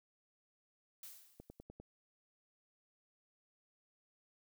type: noise with exponential decay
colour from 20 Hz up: blue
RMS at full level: -49 dBFS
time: 1.03-1.63 s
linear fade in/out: 2 ms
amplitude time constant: 130 ms
type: click train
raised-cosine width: 2 ms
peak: -38 dBFS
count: 5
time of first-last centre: 1.4-1.8 s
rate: 10 Hz
effects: none